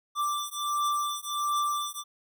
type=beating tone pair; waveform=square; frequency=1174.7 / 1176.1 Hz; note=D6 / D6; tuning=0 / +2 cents; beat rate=1.4 Hz; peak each=-31 dBFS; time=0.15-2.04 s; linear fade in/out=50 ms; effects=none